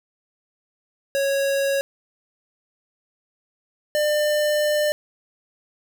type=tone pair in turn; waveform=square; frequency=552 / 598.5 Hz; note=C#5 / D5; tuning=-7 / +33 cents; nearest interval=minor second; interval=140 cents; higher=second; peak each=-20 / -19 dBFS; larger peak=second; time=1.15-1.81 / 3.95-4.92 s; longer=second; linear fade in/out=0 ms; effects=none